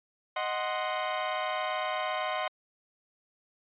sawtooth chord, C diminished, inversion first, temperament equal, 622.3 / 740 / 1046.5 Hz, Eb5 / Gb5 / C6, 0 / 0 / 0 cents, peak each -30 dBFS, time 0.36-2.48 s, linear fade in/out 5 ms, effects resampled to 8000 Hz

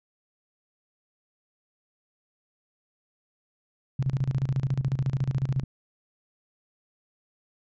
sine tone with tremolo, 133.3 Hz, C3, 33 cents sharp, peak -21 dBFS, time 3.99-5.64 s, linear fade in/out 5 ms, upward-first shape square, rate 14 Hz, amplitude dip 80%, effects resampled to 16000 Hz

